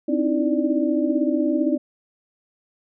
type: tone cluster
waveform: sine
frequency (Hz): 261.5 / 298.6 / 314.3 / 331.8 / 588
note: C4 / D4 / D#4 / E4 / D5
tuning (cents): -1 / +29 / +18 / +11 / +2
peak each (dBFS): -23 / -26 / -22 / -28 / -27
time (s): 0.08-1.78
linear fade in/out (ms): 10
effects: none